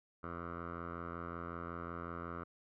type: tone with low-pass filter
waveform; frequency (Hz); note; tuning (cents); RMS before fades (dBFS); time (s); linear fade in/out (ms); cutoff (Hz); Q
10% pulse; 85.4; F2; -38; -44; 0.23-2.44; 10; 1300; 4.4
effects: none